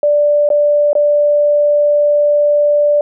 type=tone with dropouts; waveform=sine; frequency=587.3 Hz; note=D5; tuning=in tune; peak=-8 dBFS; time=0.03-3.01 s; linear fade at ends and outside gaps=2 ms; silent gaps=0.49-0.502 / 0.931-0.952 s; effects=none